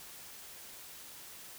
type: silence
effects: white hiss -50 dBFS RMS until 1.58 s